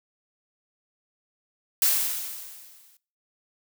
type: noise with exponential decay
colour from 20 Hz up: blue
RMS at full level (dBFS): -19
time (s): 1.82-2.97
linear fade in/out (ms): 2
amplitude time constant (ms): 250
effects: noise-tail reverb RT60 0.4 s tail -21 dB re dry